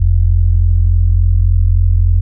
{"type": "tone pair together", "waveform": "sine", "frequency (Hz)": [43.81, 87.31], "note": ["F1", "F2"], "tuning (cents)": [6, 0], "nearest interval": "octave", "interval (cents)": 1194, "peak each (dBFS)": -10, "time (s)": [0, 2.21], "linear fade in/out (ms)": 10, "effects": []}